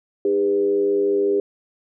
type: tone with frequency modulation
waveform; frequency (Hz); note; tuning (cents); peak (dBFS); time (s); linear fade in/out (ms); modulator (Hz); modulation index
sine; 402.5; G4; +46; -16; 0.25-1.4; 2; 94.2; 0.62
effects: none